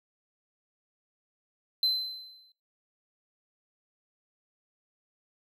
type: tone with exponential decay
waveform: triangle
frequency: 4066 Hz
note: B7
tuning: 50 cents sharp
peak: -20 dBFS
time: 1.83-2.52 s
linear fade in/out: 2 ms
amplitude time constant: 150 ms
effects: noise-tail reverb RT60 0.4 s tail -26 dB re dry